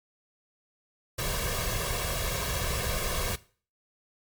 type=noise with comb filter; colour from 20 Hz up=pink; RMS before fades=-30 dBFS; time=1.18-3.36 s; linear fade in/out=10 ms; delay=1.8 ms; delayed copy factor=+0.7; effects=noise-tail reverb RT60 0.4 s tail -18 dB re dry + MP3 96 kbps